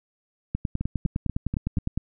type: two click trains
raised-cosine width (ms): 5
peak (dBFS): -13 / -15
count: 15 / 5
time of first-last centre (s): 0.55-1.976 / 0.81-1.783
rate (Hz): 9.82 / 4.11
effects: none